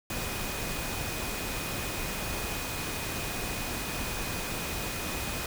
sine tone in noise, 2489 Hz, D#7, in tune, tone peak -42 dBFS, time 0.1-5.46 s, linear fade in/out 2 ms, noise pink, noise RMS -34 dBFS, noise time 0.1-5.46 s, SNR -11 dB, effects none

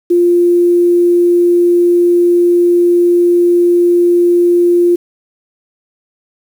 sine tone with quantisation, 349.2 Hz, F4, in tune, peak -6 dBFS, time 0.1-4.96 s, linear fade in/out 10 ms, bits 6, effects none

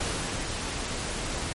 pink noise with ADSR envelope, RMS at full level -29 dBFS, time 0-1.53 s, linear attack 9 ms, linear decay 370 ms, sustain -3 dB, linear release 7 ms, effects MP3 48 kbps

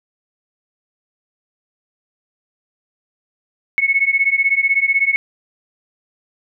sine beating tone pair, 2192 / 2208 Hz, C#7 / C#7, -20 / -7 cents, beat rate 16 Hz, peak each -16 dBFS, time 3.78-5.16 s, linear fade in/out 0 ms, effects none

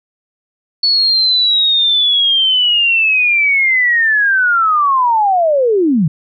sine linear sweep, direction down, 4435 to 140 Hz, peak -9 dBFS, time 0.83-6.08 s, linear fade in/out 5 ms, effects none

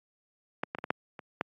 clicks, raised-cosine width 0.5 ms, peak -14 / -17 / -22 / -19 / -11 / -26 / -13 dBFS, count 7, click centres 0.635 / 0.749 / 0.786 / 0.841 / 0.905 / 1.192 / 1.411 s, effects high-pass 150 Hz 12 dB/octave + Opus 48 kbps

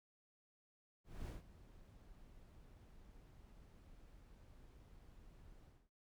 brown noise with ADSR envelope, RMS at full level -45 dBFS, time 1.04-5.9 s, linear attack 240 ms, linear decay 140 ms, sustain -16 dB, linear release 250 ms, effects none

